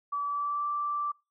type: tone with pitch glide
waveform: sine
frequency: 1150 to 1170.1 Hz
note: D6 to D6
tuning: -37 to -7 cents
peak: -28 dBFS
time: 0.12-1.12 s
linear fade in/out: 10 ms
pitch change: +30 cents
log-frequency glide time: 0.26-0.67 s
effects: noise-tail reverb RT60 0.3 s tail -25 dB re dry